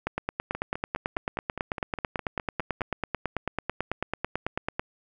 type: two click trains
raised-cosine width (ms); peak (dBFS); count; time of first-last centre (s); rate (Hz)
0.5; -18 / -12; 12 / 44; 0.55-2.809 / 0.07-4.795; 4.87 / 9.1
effects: none